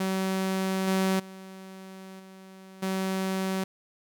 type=tone with level steps; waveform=sawtooth; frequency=190 Hz; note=F#3; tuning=46 cents sharp; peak=-22 / -19 / -38 / -42 / -23 dBFS; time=0-3.64 s; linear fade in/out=5 ms; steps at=0.87 / 1.19 / 2.19 / 2.82 s; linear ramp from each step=10 ms; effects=none